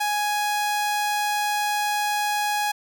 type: tone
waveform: sawtooth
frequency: 832 Hz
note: G#5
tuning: 3 cents sharp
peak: -18 dBFS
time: 0-2.72 s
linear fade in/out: 10 ms
effects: none